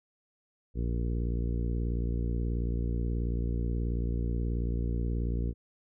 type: harmonic tone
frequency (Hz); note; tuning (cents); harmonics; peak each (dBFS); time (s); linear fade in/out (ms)
58.5; A#1; +7; 1 / 2 / 3 / 4 / 5 / 6 / 7 / 8; -29 / -35 / -39 / -41 / -43 / -45 / -46 / -47; 0.74-5.54; 50
effects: none